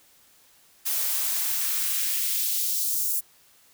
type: noise with high-pass filter sweep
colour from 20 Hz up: blue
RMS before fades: -26 dBFS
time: 0.85-3.21 s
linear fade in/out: 20 ms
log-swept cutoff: 340 to 8300 Hz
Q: 1.1
effects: white hiss -58 dBFS RMS until 3.73 s